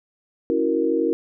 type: chord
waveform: sine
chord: F# dominant seventh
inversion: second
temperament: equal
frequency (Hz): 277.2 / 329.6 / 370 / 466.2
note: C#4 / E4 / F#4 / A#4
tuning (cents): 0 / 0 / 0 / 0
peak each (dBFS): -26 / -22 / -26 / -22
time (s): 0.5-1.13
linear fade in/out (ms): 0
effects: none